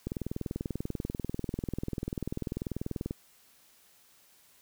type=click train; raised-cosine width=3 ms; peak=-20 dBFS; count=63; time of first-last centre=0.07-3.109 s; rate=20.4 Hz; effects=white hiss -62 dBFS RMS until 4.61 s